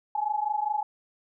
sine tone pair together, 832.1 / 857 Hz, G#5 / A5, +3 / -46 cents, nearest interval minor second, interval 51 cents, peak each -28 dBFS, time 0.15-0.83 s, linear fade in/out 5 ms, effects none

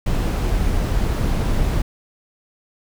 brown noise, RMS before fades -19 dBFS, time 0.06-1.82 s, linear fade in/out 5 ms, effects none

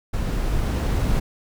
brown noise with level ramp, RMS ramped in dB -24 to -20 dBFS, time 0.13-1.2 s, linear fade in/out 10 ms, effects none

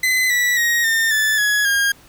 40% pulse tone with pitch steps, 2029 / 1954.2 / 1882.2 / 1812.9 / 1746.1 / 1681.7 / 1619.7 Hz, B6 / B6 / A#6 / A#6 / A6 / G#6 / G#6, +46 / -19 / +16 / -49 / -14 / +21 / -44 cents, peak -14 dBFS, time 0.03-1.92 s, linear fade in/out 5 ms, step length 270 ms, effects pink hiss -48 dBFS RMS until 2.08 s

